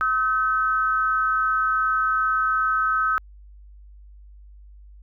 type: tone pair together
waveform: sine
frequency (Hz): 1282 / 1524.6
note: E6 / G6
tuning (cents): -49 / -49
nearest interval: minor third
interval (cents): 300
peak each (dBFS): -20 / -24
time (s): 0.01-3.18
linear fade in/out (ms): 0
effects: added 50 Hz sine -43 dBFS peak until 5.02 s